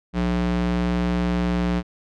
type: tone with high-pass filter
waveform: square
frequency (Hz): 59.8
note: A#1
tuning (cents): +45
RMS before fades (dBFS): -22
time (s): 0.13-1.83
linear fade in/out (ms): 50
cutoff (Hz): 120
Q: 6.2
effects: low-pass 4000 Hz 12 dB/octave